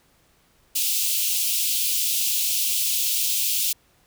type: high-pass noise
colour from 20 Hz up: white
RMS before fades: -23 dBFS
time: 0.75-3.73 s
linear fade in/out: 10 ms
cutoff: 2600 Hz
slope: 48 dB/octave
effects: pink hiss -61 dBFS RMS until 4.06 s